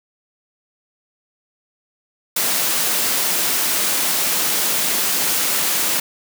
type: high-pass noise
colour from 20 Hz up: white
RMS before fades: -19 dBFS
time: 2.36-6 s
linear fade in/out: 5 ms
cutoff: 150 Hz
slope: 24 dB/octave
effects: none